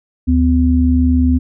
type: tone pair together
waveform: sine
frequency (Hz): 75.25 / 253.1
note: D2 / B3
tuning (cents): +43 / +43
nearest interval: octave + major sixth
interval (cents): 2100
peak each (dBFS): -12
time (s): 0.27-1.39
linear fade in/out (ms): 20
effects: none